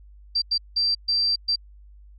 sine tone bursts at uneven times, 4699 Hz, D8, in tune, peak -19 dBFS, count 5, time 0.35-0.42 / 0.51-0.58 / 0.76-0.95 / 1.08-1.36 / 1.48-1.56 s, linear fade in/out 10 ms, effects added 50 Hz sine -45 dBFS peak until 2.18 s

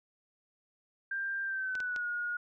sine tone with pitch glide, 1587 to 1438.6 Hz, G6 to F#6, +21 to -49 cents, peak -32 dBFS, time 1.11-2.37 s, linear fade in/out 5 ms, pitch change -170 cents, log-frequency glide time 1.44-2.07 s
clicks, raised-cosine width 0.2 ms, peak -26 dBFS, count 3, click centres 1.753 / 1.803 / 1.962 s
effects none

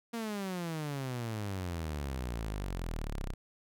sawtooth exponential sweep, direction down, 235.9 to 30.87 Hz, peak -31 dBFS, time 0.13-3.34 s, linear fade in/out 10 ms, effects none

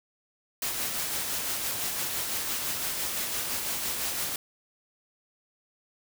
white noise with tremolo, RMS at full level -30 dBFS, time 0.62-4.36 s, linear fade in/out 2 ms, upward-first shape sine, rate 5.9 Hz, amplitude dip 30%, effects none

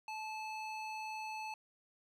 square tone with band-pass filter, 869 Hz, A5, 22 cents flat, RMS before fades -43 dBFS, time 0.08-1.54 s, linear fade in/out 2 ms, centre 2100 Hz, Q 0.87, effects none

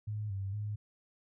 sine tone with pitch steps, 106 / 97.5 / 104.8 Hz, G#2 / G2 / G#2, +36 / -9 / +16 cents, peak -34 dBFS, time 0.07-0.76 s, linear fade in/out 10 ms, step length 230 ms, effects none

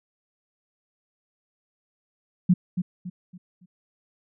sine tone with echo, 180.5 Hz, F#3, 43 cents flat, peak -13 dBFS, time 2.49-2.54 s, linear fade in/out 10 ms, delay 280 ms, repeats 4, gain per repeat -9 dB, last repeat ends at 3.66 s, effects none

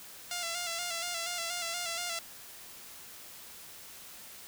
5% pulse tone with vibrato, 689 Hz, F5, 24 cents flat, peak -22 dBFS, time 0.31-2.19 s, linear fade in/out 2 ms, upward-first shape square, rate 4.2 Hz, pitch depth 42 cents each way, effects white hiss -49 dBFS RMS until 4.47 s

